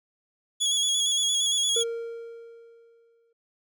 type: tone with vibrato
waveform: 25% pulse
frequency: 3356 Hz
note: G#7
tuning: 17 cents sharp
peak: -18 dBFS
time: 0.6-1.84 s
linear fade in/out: 20 ms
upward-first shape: square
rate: 8.7 Hz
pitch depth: 29 cents each way
type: tone with exponential decay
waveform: triangle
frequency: 463.2 Hz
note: A#4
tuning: 11 cents flat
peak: -23 dBFS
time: 1.76-3.33 s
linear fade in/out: 5 ms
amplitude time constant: 340 ms
effects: none